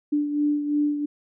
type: beating tone pair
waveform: sine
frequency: 293.7 / 296.6 Hz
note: D4 / D4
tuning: 0 / +17 cents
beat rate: 2.9 Hz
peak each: -21 / -29 dBFS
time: 0.12-1.06 s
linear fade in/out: 10 ms
effects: none